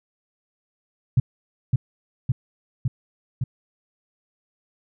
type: tone with echo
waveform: sine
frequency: 125.6 Hz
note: B2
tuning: 30 cents sharp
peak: -12 dBFS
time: 1.17-1.2 s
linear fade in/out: 5 ms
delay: 560 ms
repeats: 4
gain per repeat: -2 dB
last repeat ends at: 3.44 s
effects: none